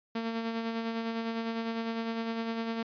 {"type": "tone with tremolo", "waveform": "sawtooth", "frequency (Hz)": 227.7, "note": "A#3", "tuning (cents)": -40, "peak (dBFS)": -26, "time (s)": [0.15, 2.83], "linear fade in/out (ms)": 5, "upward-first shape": "sine", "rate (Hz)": 9.9, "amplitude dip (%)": 40, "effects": ["resampled to 11025 Hz"]}